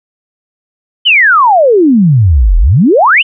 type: exponential two-way sweep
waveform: sine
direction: down then up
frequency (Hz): 3136 to 38.36 to 3136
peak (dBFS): -3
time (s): 1.05-3.23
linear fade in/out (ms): 20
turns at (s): 2.58
effects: none